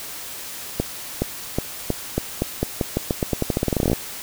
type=accelerating click train; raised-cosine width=2 ms; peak=-6 dBFS; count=26; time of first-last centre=0.8-3.931 s; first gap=420 ms; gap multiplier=0.87; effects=white hiss -34 dBFS RMS until 4.22 s